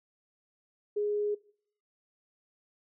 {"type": "tone", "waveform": "sine", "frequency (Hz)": 415.3, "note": "G#4", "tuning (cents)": 0, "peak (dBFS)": -27, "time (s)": [0.96, 1.35], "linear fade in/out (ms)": 10, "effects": ["noise-tail reverb RT60 0.6 s tail -22 dB re dry"]}